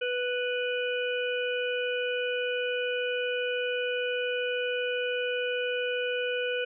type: harmonic tone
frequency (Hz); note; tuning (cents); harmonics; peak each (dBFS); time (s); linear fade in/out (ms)
493.9; B4; 0; 1 / 3 / 5 / 6; -29 / -34 / -36 / -37; 0.01-6.65; 10
effects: none